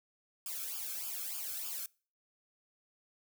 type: noise with flanger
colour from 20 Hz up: blue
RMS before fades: -40 dBFS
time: 0.46-1.86 s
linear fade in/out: 2 ms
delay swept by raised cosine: 0.5 to 1.07 ms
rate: 3.3 Hz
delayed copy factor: -0.95
effects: noise-tail reverb RT60 0.4 s tail -25 dB re dry